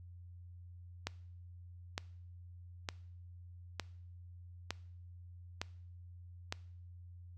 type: click train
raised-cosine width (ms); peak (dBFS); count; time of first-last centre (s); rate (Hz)
0.2; -19; 7; 1.07-6.525; 1.1
effects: noise-tail reverb RT60 0.6 s tail -22 dB re dry + added 88 Hz sine -50 dBFS peak until 7.37 s